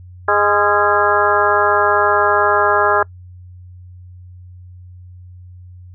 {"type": "harmonic tone with a mistuned harmonic", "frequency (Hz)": 206.2, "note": "G#3", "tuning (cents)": -12, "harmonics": [2, 3, 4, 5, 6, 7, 8], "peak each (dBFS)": [-19, -19, -19, -19, -19, -19, -19], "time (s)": [0.28, 3.03], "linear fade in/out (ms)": 5, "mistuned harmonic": 7, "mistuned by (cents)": -84, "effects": ["noise-tail reverb RT60 0.1 s tail -26 dB re dry", "added 90 Hz sine -35 dBFS peak until 5.94 s"]}